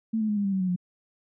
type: tone with pitch steps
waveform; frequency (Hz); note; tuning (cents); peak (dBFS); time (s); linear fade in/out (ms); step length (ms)
sine; 222.7 / 215.9 / 209.2 / 202.8 / 196.58 / 190.54 / 184.69 / 179.02; A3 / A3 / G#3 / G#3 / G3 / G3 / F#3 / F3; +21 / -33 / +13 / -41 / +5 / -49 / -3 / +43; -23; 0.13-0.762; 10; 79
effects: none